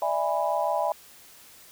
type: chord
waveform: sine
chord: E dominant seventh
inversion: third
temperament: just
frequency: 593.3 / 659.3 / 824.1 / 988.9 Hz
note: D5 / E5 / G#5 / B5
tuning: +18 / 0 / -14 / +2 cents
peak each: -29 / -28 / -28 / -30 dBFS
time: 0.02-0.92 s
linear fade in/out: 2 ms
effects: white hiss -51 dBFS RMS until 1.71 s